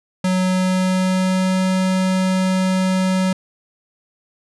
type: tone with pitch glide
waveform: square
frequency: 185 to 187.04 Hz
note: F#3 to F#3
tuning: 0 to +19 cents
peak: -16 dBFS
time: 0.24-3.33 s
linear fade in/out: 5 ms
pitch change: +19 cents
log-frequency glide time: 0.44-1.62 s
effects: resampled to 24000 Hz